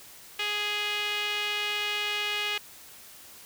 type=tone with band-pass filter; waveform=sawtooth; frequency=415.7 Hz; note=G#4; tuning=2 cents sharp; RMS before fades=-30 dBFS; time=0.39-2.58 s; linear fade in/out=5 ms; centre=2800 Hz; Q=2.8; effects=white hiss -49 dBFS RMS until 3.45 s